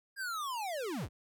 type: linear sweep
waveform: square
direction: down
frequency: 1639 to 34.65 Hz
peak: -36 dBFS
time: 0.16-1.09 s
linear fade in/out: 50 ms
effects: none